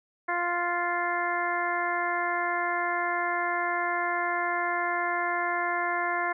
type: harmonic tone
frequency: 349.2 Hz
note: F4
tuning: in tune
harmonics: 1 / 2 / 3 / 4 / 5 / 6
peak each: -36 / -31 / -31 / -34 / -32 / -35 dBFS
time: 0.28-6.33 s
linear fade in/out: 10 ms
effects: none